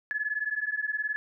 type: beating tone pair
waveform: sine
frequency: 1700 / 1719 Hz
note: G#6 / A6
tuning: +40 / -41 cents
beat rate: 19 Hz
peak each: -31 dBFS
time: 0.11-1.16 s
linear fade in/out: 0 ms
effects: none